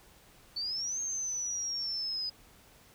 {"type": "exponential two-way sweep", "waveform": "sine", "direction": "up then down", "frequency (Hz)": [4441, 6440, 4974], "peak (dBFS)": -32, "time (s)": [0.56, 2.3], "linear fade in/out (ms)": 10, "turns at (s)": 1, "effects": ["pink hiss -59 dBFS RMS until 2.94 s"]}